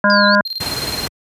harmonic tone, 203.9 Hz, G#3, 32 cents flat, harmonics 1 / 3 / 5 / 7 / 8, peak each -16 / -16 / -16 / -16 / -16 dBFS, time 0.04-0.41 s, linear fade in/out 2 ms
sine linear two-way sweep, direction down then up, 4940 to 3951 to 4631 Hz, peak -17 dBFS, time 0.1-0.35 s, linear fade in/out 0 ms, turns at 0.27 s
triangle tone with tremolo, 4186 Hz, C8, in tune, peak -19 dBFS, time 0.45-1.07 s, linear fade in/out 5 ms, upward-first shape square, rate 19 Hz, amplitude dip 75%
pink noise, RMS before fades -24 dBFS, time 0.6-1.08 s, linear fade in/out 5 ms
effects high-pass 80 Hz 12 dB/octave + resampled to 32000 Hz

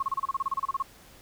sine tone bursts, 1089 Hz, C#6, 31 cents flat, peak -24 dBFS, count 15, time 0-0.825 s, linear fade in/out 5 ms, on 27 ms, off 30 ms, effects pink hiss -53 dBFS RMS until 1.21 s

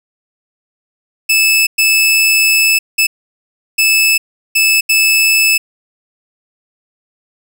sawtooth tone bursts at uneven times, 2618 Hz, E7, 13 cents flat, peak -5 dBFS, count 6, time 1.29-1.67 / 1.78-2.79 / 2.98-3.07 / 3.78-4.18 / 4.55-4.81 / 4.89-5.58 s, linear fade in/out 10 ms, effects none

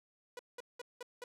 sawtooth tone bursts, 489.7 Hz, B4, 15 cents flat, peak -39 dBFS, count 5, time 0.37-1.24 s, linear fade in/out 2 ms, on 22 ms, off 190 ms, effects low-pass 11000 Hz 12 dB/octave

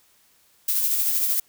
violet noise with tremolo, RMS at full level -21 dBFS, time 0.68-1.4 s, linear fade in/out 5 ms, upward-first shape sine, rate 13 Hz, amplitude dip 35%, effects white hiss -60 dBFS RMS until 1.48 s

